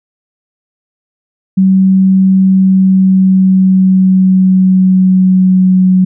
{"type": "tone with pitch glide", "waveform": "sine", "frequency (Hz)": [190, 185.45], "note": ["F#3", "F#3"], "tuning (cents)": [46, 4], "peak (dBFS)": -4, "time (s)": [1.57, 6.05], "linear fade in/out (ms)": 10, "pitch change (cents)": -42, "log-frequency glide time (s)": [2.4, 5.9], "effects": []}